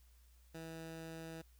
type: tone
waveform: 15% pulse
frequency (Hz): 162.8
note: E3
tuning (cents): -21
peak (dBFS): -40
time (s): 0.54-1.42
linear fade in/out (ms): 10
effects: added 60 Hz sine -62 dBFS peak until 1.59 s + white hiss -73 dBFS RMS until 1.59 s